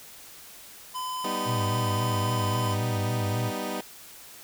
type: tone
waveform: square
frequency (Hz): 1014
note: B5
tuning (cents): +45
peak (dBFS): -31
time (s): 0.94-2.75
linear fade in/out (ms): 20
type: chord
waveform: 15% pulse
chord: G augmented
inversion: none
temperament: equal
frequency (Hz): 196 / 246.9 / 311.1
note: G3 / B3 / D#4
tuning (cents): 0 / 0 / 0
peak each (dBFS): -28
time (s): 1.24-3.81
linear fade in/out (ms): 5
type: tone with vibrato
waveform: sine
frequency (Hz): 110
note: A2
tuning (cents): 0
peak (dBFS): -26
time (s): 1.45-3.52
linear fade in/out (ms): 50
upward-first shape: sine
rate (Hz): 3.7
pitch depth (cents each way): 150
effects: white hiss -47 dBFS RMS until 4.43 s